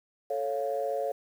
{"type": "chord", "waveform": "sine", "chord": "A augmented", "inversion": "none", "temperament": "equal", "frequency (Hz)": [440, 554.4, 698.5], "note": ["A4", "C#5", "E#5"], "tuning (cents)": [0, 0, 0], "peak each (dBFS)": [-33, -30, -33], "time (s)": [0.3, 1.12], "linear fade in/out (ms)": 5, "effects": ["tanh soft clip ceiling -19 dBFS", "9-bit"]}